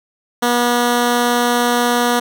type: tone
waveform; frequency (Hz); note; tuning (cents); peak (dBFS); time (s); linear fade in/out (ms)
10% pulse; 241.5; B3; -39; -5; 0.42-2.2; 10
effects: none